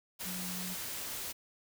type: tone in noise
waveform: sine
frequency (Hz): 182.7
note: F#3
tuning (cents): -22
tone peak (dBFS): -41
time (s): 0.25-0.75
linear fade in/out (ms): 20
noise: white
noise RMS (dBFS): -40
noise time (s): 0.19-1.33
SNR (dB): -4
effects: none